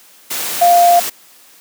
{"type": "tone in noise", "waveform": "sine", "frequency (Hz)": 698, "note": "F5", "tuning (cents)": -1, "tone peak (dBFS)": -6, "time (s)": [0.61, 1], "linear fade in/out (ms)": 10, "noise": "white", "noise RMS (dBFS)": -21, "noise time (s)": [0.3, 1.1], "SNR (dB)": 12, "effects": ["white hiss -45 dBFS RMS until 1.6 s", "high-pass 200 Hz 12 dB/octave"]}